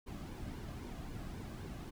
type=noise with flanger; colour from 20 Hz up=brown; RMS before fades=-45 dBFS; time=0.06-1.91 s; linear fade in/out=20 ms; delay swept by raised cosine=1.5 to 2.22 ms; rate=3.8 Hz; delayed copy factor=-0.55; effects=none